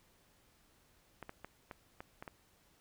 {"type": "clicks", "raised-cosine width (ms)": 0.5, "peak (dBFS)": -30, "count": 7, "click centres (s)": [1.227, 1.294, 1.446, 1.712, 2.005, 2.225, 2.278], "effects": ["pink hiss -69 dBFS RMS until 2.8 s"]}